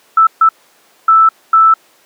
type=tone bursts at uneven times; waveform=sine; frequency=1318.5 Hz; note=E6; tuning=in tune; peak=-4 dBFS; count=4; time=0.17-0.27 / 0.41-0.49 / 1.08-1.29 / 1.53-1.74 s; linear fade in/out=5 ms; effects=pink hiss -49 dBFS RMS until 2.05 s + high-pass 400 Hz 12 dB/octave